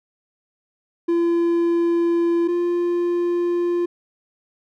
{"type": "tone pair in turn", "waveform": "triangle", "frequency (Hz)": [340.4, 348.4], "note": ["F4", "F4"], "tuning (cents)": [-44, -4], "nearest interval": "unison", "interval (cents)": 40, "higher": "second", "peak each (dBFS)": [-14, -16], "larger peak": "first", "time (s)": [[1.08, 2.48], [2.48, 3.86]], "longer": "first", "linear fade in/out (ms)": 10, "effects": []}